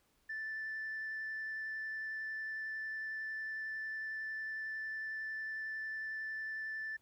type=tone with vibrato; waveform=sine; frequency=1760 Hz; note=A6; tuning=in tune; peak=-37 dBFS; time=0.29-6.97 s; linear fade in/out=10 ms; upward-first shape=triangle; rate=11 Hz; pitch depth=9 cents each way; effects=tanh soft clip ceiling -35 dBFS + pink hiss -74 dBFS RMS until 7.01 s